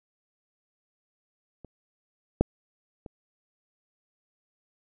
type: clicks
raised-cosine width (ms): 2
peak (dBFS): -30 / -6 / -27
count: 3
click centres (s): 1.647 / 2.41 / 3.062
effects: none